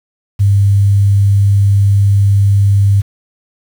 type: tone with quantisation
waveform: sine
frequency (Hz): 99.9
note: G2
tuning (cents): +33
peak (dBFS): -6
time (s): 0.39-3.02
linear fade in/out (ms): 20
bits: 6
effects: none